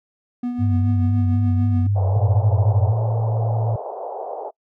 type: tone with tremolo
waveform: triangle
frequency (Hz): 244.4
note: B3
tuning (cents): -18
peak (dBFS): -18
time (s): 0.43-1.87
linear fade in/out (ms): 5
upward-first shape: triangle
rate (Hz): 6.9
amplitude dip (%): 50
type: tone with vibrato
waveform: sine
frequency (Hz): 98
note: G2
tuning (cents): 0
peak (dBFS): -16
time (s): 0.58-2.94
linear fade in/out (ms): 50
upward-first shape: sine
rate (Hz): 3.9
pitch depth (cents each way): 61
type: band-pass noise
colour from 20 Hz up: white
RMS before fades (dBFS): -30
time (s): 1.95-4.51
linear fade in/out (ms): 20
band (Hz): 420 to 840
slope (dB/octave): 48
type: tone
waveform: sine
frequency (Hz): 111.3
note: A2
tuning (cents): +20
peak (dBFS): -18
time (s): 2.16-3.76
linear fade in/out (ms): 5
effects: noise-tail reverb RT60 0.1 s tail -26 dB re dry